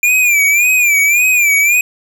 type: tone with vibrato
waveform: square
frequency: 2386 Hz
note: D7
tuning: 27 cents sharp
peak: -9 dBFS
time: 0.03-1.81 s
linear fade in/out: 2 ms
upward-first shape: sine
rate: 1.8 Hz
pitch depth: 100 cents each way
effects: none